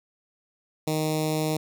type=tone with notch filter; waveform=10% pulse; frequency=155.56 Hz; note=D#3; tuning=in tune; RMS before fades=-26 dBFS; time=0.87-1.57 s; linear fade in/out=5 ms; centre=1500 Hz; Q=0.54; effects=none